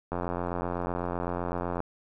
click train, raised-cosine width 1 ms, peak -17 dBFS, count 149, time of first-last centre 0.12-1.804 s, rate 87.9 Hz, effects none

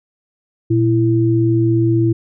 sine tone pair together, 117.93 / 332.9 Hz, A#2 / E4, +21 / +17 cents, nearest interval octave + tritone, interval 1796 cents, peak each -14 dBFS, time 0.7-2.13 s, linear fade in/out 10 ms, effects none

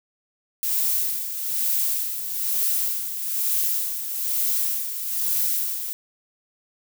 violet noise with tremolo, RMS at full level -22 dBFS, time 0.63-5.93 s, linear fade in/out 0 ms, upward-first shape sine, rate 1.1 Hz, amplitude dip 60%, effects none

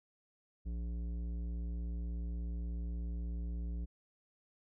sine tone with tanh clipping, 58.27 Hz, A#1, in tune, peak -38 dBFS, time 0.65-3.86 s, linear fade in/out 20 ms, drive 12 dB, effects none

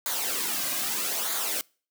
white noise with flanger, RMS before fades -29 dBFS, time 0.06-1.61 s, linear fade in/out 0 ms, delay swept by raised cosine 0.36 to 2.26 ms, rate 0.79 Hz, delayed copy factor -0.6, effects noise-tail reverb RT60 0.4 s tail -26 dB re dry + high-pass 200 Hz 12 dB/octave

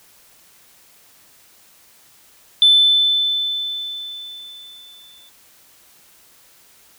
sine tone with exponential decay, 3520 Hz, A7, in tune, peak -6 dBFS, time 2.62-5.29 s, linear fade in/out 1 ms, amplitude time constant 580 ms, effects tanh soft clip ceiling -4 dBFS + white hiss -51 dBFS RMS until 6.98 s

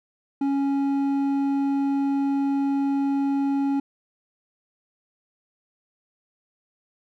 sine tone with hard clipping, 277.2 Hz, C#4, in tune, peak -22 dBFS, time 0.41-3.8 s, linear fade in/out 5 ms, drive 6 dB, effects none

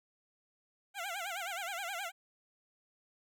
15% pulse tone with vibrato, 738 Hz, F#5, 5 cents flat, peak -31 dBFS, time 0.94-2.12 s, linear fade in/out 50 ms, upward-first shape sine, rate 9.5 Hz, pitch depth 170 cents each way, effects none

